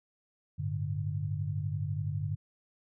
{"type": "chord", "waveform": "sine", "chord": "G suspended second", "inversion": "none", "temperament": "equal", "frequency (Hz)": [98, 110, 146.83], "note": ["G2", "A2", "D3"], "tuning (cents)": [0, 0, 0], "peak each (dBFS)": [-34, -38, -34], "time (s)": [0.58, 2.36], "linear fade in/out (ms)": 20, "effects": []}